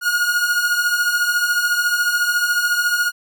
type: beating tone pair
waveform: 45% pulse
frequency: 1427 / 1441 Hz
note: F6 / F#6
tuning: +37 / -46 cents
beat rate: 14 Hz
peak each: -23 / -17 dBFS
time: 0.01-3.12 s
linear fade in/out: 50 ms
effects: none